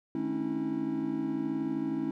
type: tone cluster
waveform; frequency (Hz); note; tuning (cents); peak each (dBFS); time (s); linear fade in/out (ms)
triangle; 153.3 / 215.4 / 271 / 290.1 / 323.5; D#3 / A3 / C#4 / D4 / E4; -25 / -37 / -39 / -21 / -32; -40 / -36 / -31 / -37 / -31; 0.15-2.11; 2
effects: tanh soft clip ceiling -17 dBFS